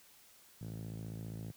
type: tone with band-pass filter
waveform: 5% pulse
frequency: 55 Hz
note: A1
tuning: in tune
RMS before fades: -44 dBFS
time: 0.61-1.52 s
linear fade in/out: 5 ms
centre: 130 Hz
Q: 2.8
effects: white hiss -62 dBFS RMS until 1.56 s